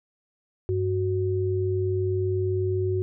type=tone pair together; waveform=sine; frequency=98.19 / 370 Hz; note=G2 / F#4; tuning=+3 / 0 cents; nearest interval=octave + major seventh; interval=2297 cents; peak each=-25 dBFS; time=0.69-3.02 s; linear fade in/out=0 ms; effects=none